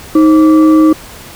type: tone with frequency modulation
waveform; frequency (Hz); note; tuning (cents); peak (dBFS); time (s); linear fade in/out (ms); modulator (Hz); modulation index
sine; 313.5; D#4; +13; -3; 0.15-0.93; 5; 846; 0.37
effects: pink hiss -32 dBFS RMS until 1.35 s